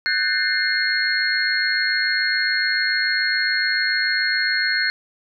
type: tone cluster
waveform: sine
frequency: 1499 / 1606 / 1790 / 2107 / 4293 Hz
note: F#6 / G6 / A6 / C7 / C8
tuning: +22 / +41 / +29 / +12 / +44 cents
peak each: -23 / -27 / -25 / -25 / -23 dBFS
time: 0.06-4.9 s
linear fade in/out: 0 ms
effects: none